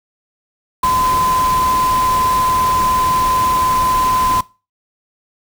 sine tone in noise, 1021 Hz, C6, 43 cents flat, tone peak -12 dBFS, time 0.83-4.41 s, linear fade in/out 5 ms, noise pink, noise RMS -24 dBFS, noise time 0.83-4.41 s, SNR +9 dB, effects noise-tail reverb RT60 0.3 s tail -21 dB re dry

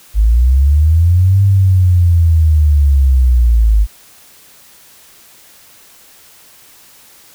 sine linear two-way sweep, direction up then down, 50.7 to 99.5 to 50.7 Hz, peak -6 dBFS, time 0.14-3.87 s, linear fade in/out 50 ms, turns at 1.43 s, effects white hiss -43 dBFS RMS until 7.34 s

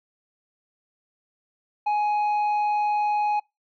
sine tone with tanh clipping, 836 Hz, G#5, 11 cents sharp, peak -21 dBFS, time 1.86-3.4 s, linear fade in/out 10 ms, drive 5 dB, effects noise-tail reverb RT60 0.2 s tail -25 dB re dry + MP3 64 kbps

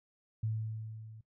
sine tone with level ramp, 110 Hz, A2, in tune, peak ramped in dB -30 to -49 dBFS, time 0.43-1.21 s, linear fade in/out 5 ms, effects noise-tail reverb RT60 0.1 s tail -19 dB re dry

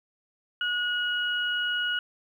sine tone pair together, 1452.5 / 2905 Hz, F#6 / F#7, -32 / -32 cents, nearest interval octave, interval 1200 cents, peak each -27 / -29 dBFS, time 0.61-1.99 s, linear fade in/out 2 ms, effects 10-bit

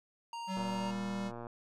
square tone, 932.3 Hz, A#5, in tune, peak -40 dBFS, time 0.33-0.91 s, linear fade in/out 2 ms
square tone with pitch glide, 190 to 196.93 Hz, F#3 to G3, +46 to +8 cents, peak -36 dBFS, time 0.47-1.32 s, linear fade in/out 50 ms, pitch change +62 cents, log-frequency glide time 0.58-1 s
click train, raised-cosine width 1 ms, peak -30 dBFS, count 107, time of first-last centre 0.57-1.468 s, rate 118 Hz
effects low-pass 7000 Hz 12 dB/octave

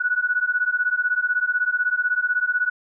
sine beating tone pair, 1465 / 1481 Hz, F#6 / F#6, -18 / +1 cents, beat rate 16 Hz, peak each -22 / -22 dBFS, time 0-2.7 s, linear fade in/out 10 ms, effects none

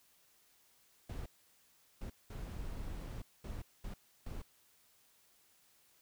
brown noise bursts at uneven times, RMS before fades -43 dBFS, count 6, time 1.09-1.26 / 2.01-2.1 / 2.3-3.22 / 3.44-3.62 / 3.84-3.94 / 4.26-4.42 s, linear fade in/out 5 ms, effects white hiss -69 dBFS RMS until 6.01 s

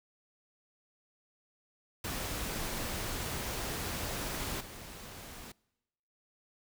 pink noise with level steps, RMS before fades -37 / -47 dBFS, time 2.04-5.52 s, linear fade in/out 5 ms, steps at 4.6 s, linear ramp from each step 10 ms, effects noise-tail reverb RT60 1.0 s tail -25 dB re dry

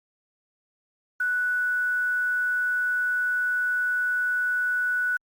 sine tone with quantisation, 1480 Hz, F#6, in tune, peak -22 dBFS, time 1.2-5.17 s, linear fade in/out 5 ms, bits 8, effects Opus 48 kbps

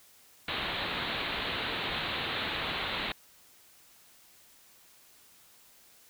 white low-pass noise, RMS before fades -34 dBFS, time 0.48-3.12 s, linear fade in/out 2 ms, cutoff 4100 Hz, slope 96 dB/octave, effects white hiss -59 dBFS RMS until 6.09 s

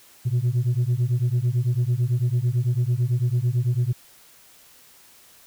sine beating tone pair, 117.8 / 126.8 Hz, A#2 / B2, +19 / +46 cents, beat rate 9 Hz, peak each -20 / -20 dBFS, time 0.25-3.93 s, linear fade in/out 20 ms, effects tanh soft clip ceiling -16 dBFS + white hiss -52 dBFS RMS until 5.46 s

